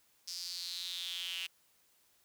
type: tone with high-pass filter sweep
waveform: square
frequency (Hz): 88.6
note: F2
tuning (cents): +25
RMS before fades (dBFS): -41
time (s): 0.27-1.47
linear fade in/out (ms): 10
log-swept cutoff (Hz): 5200 to 2800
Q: 6.3
effects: white hiss -70 dBFS RMS until 2.24 s